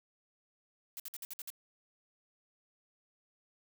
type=noise bursts; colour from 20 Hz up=blue; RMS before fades=-43 dBFS; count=7; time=0.97-1.502 s; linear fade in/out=0 ms; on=28 ms; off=56 ms; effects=none

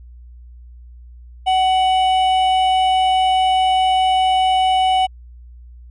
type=tone pair together; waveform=triangle; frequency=750.8 / 2960 Hz; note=F#5 / F#7; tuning=+25 / 0 cents; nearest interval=2 octaves; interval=2375 cents; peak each=-11 / -22 dBFS; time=1.46-5.07 s; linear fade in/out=20 ms; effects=added 60 Hz sine -37 dBFS peak until 5.9 s + resampled to 22050 Hz

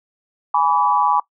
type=chord; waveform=sine; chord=G# diminished; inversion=none; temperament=equal with one note detuned; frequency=830.6 / 987.8 / 1146.5 Hz; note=G#5 / B5 / D6; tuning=0 / 0 / -42 cents; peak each=-18 dBFS; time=0.54-1.2 s; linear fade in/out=5 ms; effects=noise-tail reverb RT60 0.1 s tail -20 dB re dry

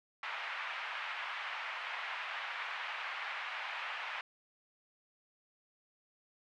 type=band-pass noise; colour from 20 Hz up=white; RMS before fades=-41 dBFS; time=0.23-4.21 s; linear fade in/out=2 ms; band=790 to 2600 Hz; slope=24 dB/octave; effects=none

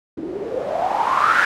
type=noise with low-pass filter sweep; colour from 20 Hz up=blue; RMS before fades=-20 dBFS; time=0.17-1.45 s; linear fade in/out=5 ms; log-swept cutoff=300 to 1600 Hz; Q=7.9; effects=none

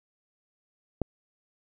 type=click; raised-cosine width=2 ms; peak=-13 dBFS; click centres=1.017 s; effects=none

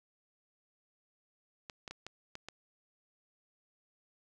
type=clicks; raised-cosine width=0.2 ms; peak=-26 dBFS; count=6; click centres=1.698 / 1.878 / 1.91 / 2.066 / 2.354 / 2.486 s; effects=none

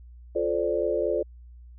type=chord; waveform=sine; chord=D minor seventh; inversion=first; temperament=equal with one note detuned; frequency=349.2 / 434.2 / 523.3 / 587.3 Hz; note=F4 / A4 / C5 / D5; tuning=0 / -23 / 0 / 0 cents; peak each=-29 / -28 / -29 / -28 dBFS; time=0.35-1.23 s; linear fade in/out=10 ms; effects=added 60 Hz sine -44 dBFS peak until 1.78 s

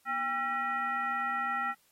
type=tone with frequency modulation; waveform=sine; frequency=1353 Hz; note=E6; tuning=45 cents sharp; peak=-29 dBFS; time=0.05-1.75 s; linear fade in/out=50 ms; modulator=555 Hz; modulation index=1.1; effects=white hiss -68 dBFS RMS until 1.91 s + AAC 48 kbps

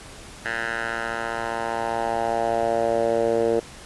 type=tone with band-pass filter sweep; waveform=10% pulse; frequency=115 Hz; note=A#2; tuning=23 cents flat; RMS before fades=-24 dBFS; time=0.45-3.6 s; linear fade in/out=5 ms; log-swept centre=1700 to 450 Hz; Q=2.8; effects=pink hiss -42 dBFS RMS until 3.85 s + resampled to 24000 Hz

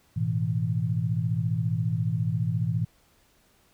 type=tone cluster; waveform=sine; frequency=107.5 / 122.1 / 162.7 Hz; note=A2 / B2 / E3; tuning=-40 / -19 / -22 cents; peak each=-28 dBFS; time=0.16-2.85 s; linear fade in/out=10 ms; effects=pink hiss -63 dBFS RMS until 3.73 s

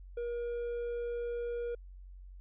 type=tone; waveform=triangle; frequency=475.8 Hz; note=A#4; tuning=35 cents sharp; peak=-32 dBFS; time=0.17-1.75 s; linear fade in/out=5 ms; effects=added 46 Hz sine -47 dBFS peak until 2.4 s + resampled to 8000 Hz

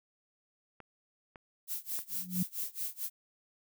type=clicks; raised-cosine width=0.5 ms; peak=-33 dBFS; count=3; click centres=0.803 / 1.358 / 1.99 s
type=noise with tremolo; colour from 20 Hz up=violet; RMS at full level=-35 dBFS; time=1.67-3.1 s; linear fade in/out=50 ms; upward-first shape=sine; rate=4.5 Hz; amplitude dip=95%
type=tone with exponential growth; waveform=sine; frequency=181.5 Hz; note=F#3; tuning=33 cents flat; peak=-26 dBFS; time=2.09-2.43 s; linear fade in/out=5 ms; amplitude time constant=73 ms
effects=none

